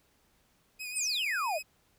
sawtooth tone with vibrato, 2489 Hz, D#7, in tune, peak -34 dBFS, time 0.79-1.63 s, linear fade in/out 20 ms, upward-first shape triangle, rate 7.7 Hz, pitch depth 52 cents each way
sine exponential sweep, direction down, 9410 to 570 Hz, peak -29 dBFS, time 0.95-1.59 s, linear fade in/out 20 ms
effects pink hiss -69 dBFS RMS until 1.98 s

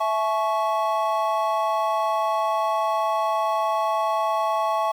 triangle chord, A major, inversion second, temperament equal with one note detuned, 659.3 / 858.4 / 1108.7 Hz, E5 / A5 / C#6, 0 / -43 / 0 cents, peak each -23 dBFS, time 0-4.92 s, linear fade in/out 10 ms, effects 8-bit

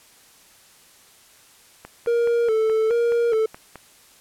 click train, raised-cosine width 0.5 ms, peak -22 dBFS, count 10, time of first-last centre 1.85-3.757 s, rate 4.72 Hz
triangle tone with vibrato, 455 Hz, A#4, 42 cents flat, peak -15 dBFS, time 2.07-3.46 s, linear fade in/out 5 ms, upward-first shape square, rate 1.2 Hz, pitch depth 58 cents each way
effects white hiss -52 dBFS RMS until 4.2 s + low-pass 12000 Hz 12 dB/octave

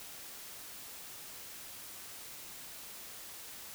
silence, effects white hiss -48 dBFS RMS until 3.74 s

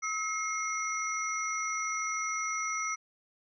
sine tone cluster, 1287 / 2146 / 5860 Hz, E6 / C7 / F#8, -42 / +43 / -18 cents, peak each -34 / -35 / -36 dBFS, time 0.02-2.96 s, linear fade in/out 20 ms, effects none

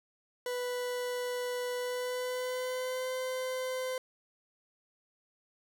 40% pulse tone with pitch glide, 493.9 to 514 Hz, B4 to C5, 0 to -31 cents, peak -32 dBFS, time 0.46-3.98 s, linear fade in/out 2 ms, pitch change +69 cents, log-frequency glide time 1.76-3.12 s, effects none

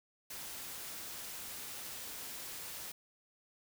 white noise, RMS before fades -45 dBFS, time 0.3-2.92 s, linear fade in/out 5 ms, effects none

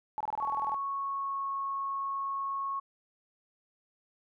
sine tone bursts, 861 Hz, A5, 38 cents flat, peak -30 dBFS, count 12, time 0.18-0.744 s, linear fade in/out 0 ms, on 25 ms, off 24 ms
sine tone with pitch glide, 1108.7 to 1097.9 Hz, C#6 to C#6, 0 to -17 cents, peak -31 dBFS, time 0.4-2.8 s, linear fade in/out 10 ms, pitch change -17 cents, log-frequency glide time 0.53-1.56 s
effects none

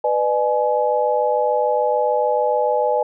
sine tone cluster, 495.2 / 602 / 844 Hz, B4 / D5 / G#5, +5 / +43 / +28 cents, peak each -20 dBFS, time 0.04-3.03 s, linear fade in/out 5 ms, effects none

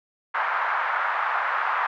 white band-pass noise, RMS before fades -25 dBFS, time 0.34-1.87 s, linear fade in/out 10 ms, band 860 to 1500 Hz, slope 24 dB/octave, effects none

